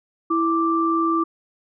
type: tone pair together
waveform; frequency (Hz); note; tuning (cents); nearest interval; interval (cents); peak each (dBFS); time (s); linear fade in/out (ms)
sine; 329.6 / 1174.6; E4 / D6; 0 / 0; octave + minor seventh; 2200; -20 / -20; 0.3-1.24; 10
effects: none